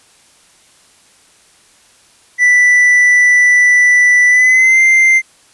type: tone with pitch glide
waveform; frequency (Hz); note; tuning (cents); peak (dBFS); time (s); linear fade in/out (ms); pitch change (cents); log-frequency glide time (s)
triangle; 1975.5 to 2088; B6 to C7; 0 to -4; -4; 2.38-5.22; 50; +96; 4.28-4.8
effects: white hiss -48 dBFS RMS until 5.53 s + resampled to 24000 Hz